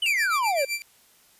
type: exponential sweep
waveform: triangle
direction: down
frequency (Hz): 3076 to 523.3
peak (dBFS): -20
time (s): 0.02-0.65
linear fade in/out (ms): 5
type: tone with tremolo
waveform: sawtooth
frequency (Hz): 2349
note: D7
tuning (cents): 0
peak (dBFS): -21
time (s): 0.06-0.82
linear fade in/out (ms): 0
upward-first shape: sine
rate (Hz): 7.8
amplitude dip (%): 85
effects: white hiss -58 dBFS RMS until 1.39 s + resampled to 32000 Hz